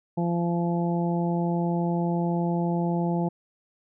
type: harmonic tone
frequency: 171.7 Hz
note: F3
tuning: 29 cents flat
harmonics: 1 / 2 / 3 / 4 / 5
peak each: -24 / -30 / -35 / -34 / -34 dBFS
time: 0.17-3.29 s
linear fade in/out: 10 ms
effects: none